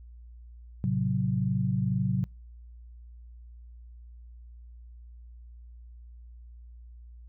sine chord, F# diminished, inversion first, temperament just, 111 / 133.2 / 185 Hz, A2 / C3 / F#3, +16 / +31 / 0 cents, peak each -30 / -28 / -28 dBFS, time 0.84-2.24 s, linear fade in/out 0 ms, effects noise-tail reverb RT60 0.3 s tail -26 dB re dry + added 59 Hz sine -45 dBFS peak until 7.28 s

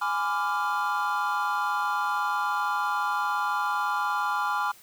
triangle chord, G# diminished seventh, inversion none, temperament equal with one note detuned, 830.6 / 1006.8 / 1174.7 / 1396.9 Hz, G#5 / B5 / D6 / F6, 0 / +33 / 0 / 0 cents, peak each -28 dBFS, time 0.01-4.72 s, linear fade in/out 10 ms, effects tanh soft clip ceiling -14 dBFS + white hiss -53 dBFS RMS until 4.82 s

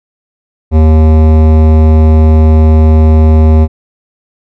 sine tone with hard clipping, 78.5 Hz, D#2, 16 cents sharp, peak -4 dBFS, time 0.71-3.68 s, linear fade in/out 50 ms, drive 16 dB, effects none

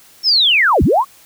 sine linear two-way sweep, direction down then up, 5480 to 43.65 to 1165 Hz, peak -9 dBFS, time 0.23-1.05 s, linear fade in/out 50 ms, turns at 0.83 s, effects white hiss -46 dBFS RMS until 1.25 s

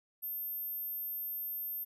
sine tone, 13290 Hz, G#9, in tune, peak -36 dBFS, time 0.22-1.85 s, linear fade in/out 20 ms, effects none

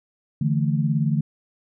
sine chord, D suspended second, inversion none, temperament equal, 146.83 / 164.81 / 220 Hz, D3 / E3 / A3, 0 / 0 / 0 cents, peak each -21 / -24 / -25 dBFS, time 0.41-1.21 s, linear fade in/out 5 ms, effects none

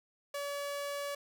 sawtooth tone, 570 Hz, C#5, 48 cents sharp, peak -32 dBFS, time 0.34-1.15 s, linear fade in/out 5 ms, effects none

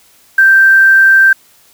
sine tone with quantisation, 1568 Hz, G6, in tune, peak -3 dBFS, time 0.38-1.33 s, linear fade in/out 5 ms, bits 5, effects white hiss -47 dBFS RMS until 1.73 s

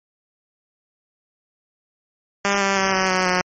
5% pulse tone with pitch steps, 200 / 196.22 / 192.52 / 188.88 / 185.32 / 181.82 Hz, G3 / G3 / G3 / F#3 / F#3 / F#3, +35 / +2 / -31 / +36 / +3 / -30 cents, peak -6 dBFS, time 2.45-3.41 s, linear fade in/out 0 ms, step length 160 ms, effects MP3 32 kbps

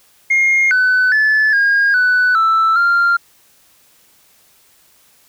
sine tone with pitch steps, 2135 / 1505 / 1734 / 1626 / 1491 / 1323 / 1391 Hz, C7 / F#6 / A6 / G#6 / F#6 / E6 / F6, +34 / +29 / -26 / -37 / +13 / +6 / -7 cents, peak -8 dBFS, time 0.3-3.17 s, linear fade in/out 10 ms, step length 410 ms, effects tanh soft clip ceiling -8 dBFS + white hiss -52 dBFS RMS until 5.28 s

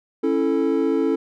triangle chord, A major, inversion first, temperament just, 275 / 330 / 440 Hz, C#4 / E4 / A4, -14 / +2 / 0 cents, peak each -20 dBFS, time 0.23-1.16 s, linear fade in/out 10 ms, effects none

